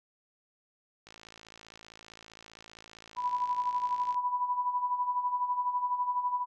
click train, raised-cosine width 0.2 ms, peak -32 dBFS, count 171, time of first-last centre 1.07-4.144 s, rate 55.3 Hz
sine tone with tremolo, 987.8 Hz, B5, in tune, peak -25 dBFS, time 3.16-6.46 s, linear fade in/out 50 ms, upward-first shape sine, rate 12 Hz, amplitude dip 65%
effects none

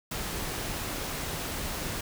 pink noise, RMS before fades -34 dBFS, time 0.11-2.01 s, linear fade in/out 5 ms, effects none

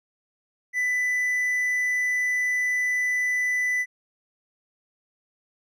triangle tone, 1992 Hz, B6, 14 cents sharp, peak -20 dBFS, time 0.73-3.86 s, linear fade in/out 50 ms, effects none

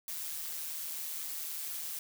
blue noise with amplitude modulation, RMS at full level -37 dBFS, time 0.08-1.99 s, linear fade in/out 2 ms, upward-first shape sine, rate 157 Hz, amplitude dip 50%, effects none

